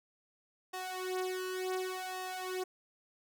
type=tone with flanger; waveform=sawtooth; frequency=370.8 Hz; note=F#4; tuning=4 cents sharp; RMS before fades=-38 dBFS; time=0.73-2.64 s; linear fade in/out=10 ms; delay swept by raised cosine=1.1 to 3.4 ms; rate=0.68 Hz; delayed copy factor=+0.9; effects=none